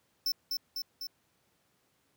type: tone with echo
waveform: square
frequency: 5320 Hz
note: E8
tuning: 15 cents sharp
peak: -28 dBFS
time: 0.26-0.32 s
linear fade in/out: 2 ms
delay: 250 ms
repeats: 3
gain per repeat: -3 dB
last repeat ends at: 1.07 s
effects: pink hiss -72 dBFS RMS until 2.16 s + high-pass 100 Hz 12 dB/octave